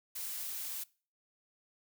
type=noise; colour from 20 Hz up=blue; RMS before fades=-40 dBFS; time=0.15-0.84 s; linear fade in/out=10 ms; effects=noise-tail reverb RT60 0.4 s tail -23 dB re dry